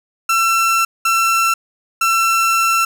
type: tone bursts at uneven times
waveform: 30% pulse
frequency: 1345 Hz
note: E6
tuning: 34 cents sharp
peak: -10 dBFS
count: 3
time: 0.29-0.85 / 1.05-1.54 / 2.01-2.85 s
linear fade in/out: 5 ms
effects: 8-bit